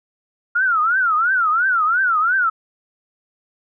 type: tone with vibrato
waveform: sine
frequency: 1385 Hz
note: F6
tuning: 15 cents flat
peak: -14 dBFS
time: 0.55-2.5 s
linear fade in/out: 10 ms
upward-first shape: triangle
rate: 2.9 Hz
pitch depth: 240 cents each way
effects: none